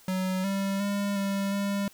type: tone with pitch steps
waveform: square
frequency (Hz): 186.5 / 196.1 / 201.4 / 197.5 / 200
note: F#3 / G3 / G3 / G3 / G3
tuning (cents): +14 / +1 / +47 / +13 / +35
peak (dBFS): -27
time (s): 0.08-1.88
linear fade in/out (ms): 2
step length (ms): 360
effects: white hiss -56 dBFS RMS until 1.93 s

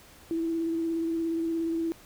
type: tone with vibrato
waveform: sine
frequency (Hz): 329.6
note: E4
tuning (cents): 0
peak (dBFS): -26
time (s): 0.31-1.92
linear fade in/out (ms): 0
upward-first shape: square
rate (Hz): 17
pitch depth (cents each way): 15
effects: pink hiss -53 dBFS RMS until 2.05 s

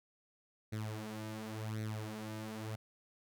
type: tone with flanger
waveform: sawtooth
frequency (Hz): 108.6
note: A2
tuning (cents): -22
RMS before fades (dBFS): -42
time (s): 0.72-2.76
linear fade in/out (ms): 10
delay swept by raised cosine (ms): 0.49 to 5.99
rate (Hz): 0.92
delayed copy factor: +0.75
effects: none

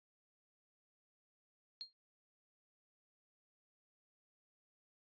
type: tone with exponential decay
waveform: sine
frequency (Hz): 4222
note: C8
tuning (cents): +15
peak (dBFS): -39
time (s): 1.81-1.93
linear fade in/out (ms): 0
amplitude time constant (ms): 24
effects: resampled to 11025 Hz

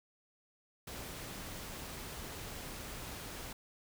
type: noise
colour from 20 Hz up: pink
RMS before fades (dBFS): -45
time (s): 0.87-3.53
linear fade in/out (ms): 5
effects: none

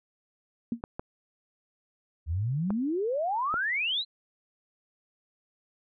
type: tone with exponential decay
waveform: sine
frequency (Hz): 233.4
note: A#3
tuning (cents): +2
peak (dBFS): -23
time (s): 0.72-0.81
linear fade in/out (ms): 2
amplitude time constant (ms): 19
type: clicks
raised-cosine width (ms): 1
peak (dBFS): -20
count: 4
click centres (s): 0.839 / 0.995 / 2.705 / 3.541
type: exponential sweep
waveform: sine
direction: up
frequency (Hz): 73.42 to 4173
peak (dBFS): -26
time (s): 2.26-4.05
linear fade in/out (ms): 50
effects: none

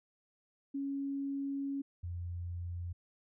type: tone pair in turn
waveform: sine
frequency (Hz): 277.2 / 87.26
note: C#4 / F2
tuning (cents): 0 / -1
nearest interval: octave + minor sixth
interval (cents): 2001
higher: first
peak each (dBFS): -34 / -37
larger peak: first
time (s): 0.74-1.82 / 2.03-2.93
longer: first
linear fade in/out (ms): 10
effects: none

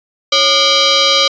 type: tone with frequency modulation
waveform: sine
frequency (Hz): 329.6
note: E4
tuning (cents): 0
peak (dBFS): -8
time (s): 0.32-1.28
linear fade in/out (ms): 5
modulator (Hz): 881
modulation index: 5.4
effects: resampled to 16000 Hz

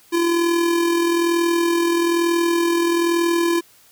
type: tone with amplitude modulation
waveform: square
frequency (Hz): 340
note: F4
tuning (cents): -46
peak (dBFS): -15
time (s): 0.12-3.61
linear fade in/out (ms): 20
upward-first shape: sine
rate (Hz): 41.1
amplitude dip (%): 40
effects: white hiss -52 dBFS RMS until 3.91 s

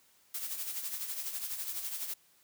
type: noise with tremolo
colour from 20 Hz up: blue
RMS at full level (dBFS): -36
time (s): 0.34-2.14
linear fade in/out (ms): 5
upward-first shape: sine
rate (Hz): 12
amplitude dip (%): 55
effects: white hiss -66 dBFS RMS until 2.43 s + high-pass 60 Hz 12 dB/octave

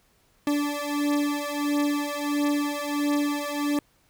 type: beating tone pair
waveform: 40% pulse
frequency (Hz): 290.1 / 291.6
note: D4 / D4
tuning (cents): -21 / -12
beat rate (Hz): 1.5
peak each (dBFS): -26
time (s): 0.47-3.79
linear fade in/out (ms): 2
effects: pink hiss -64 dBFS RMS until 4.09 s

